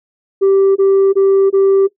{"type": "tone bursts", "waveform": "sine", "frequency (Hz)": 390, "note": "G4", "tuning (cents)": -9, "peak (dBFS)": -5, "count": 4, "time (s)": [0.41, 1.876], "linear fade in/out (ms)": 20, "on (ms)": 350, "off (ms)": 22, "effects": ["noise-tail reverb RT60 0.1 s tail -17 dB re dry", "tanh soft clip ceiling -6 dBFS"]}